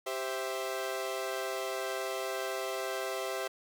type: chord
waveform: sawtooth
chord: C major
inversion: second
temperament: equal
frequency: 392 / 523.3 / 659.3 Hz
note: G4 / C5 / E5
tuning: 0 / 0 / 0 cents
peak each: -34 dBFS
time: 0.06-3.48 s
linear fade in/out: 10 ms
effects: none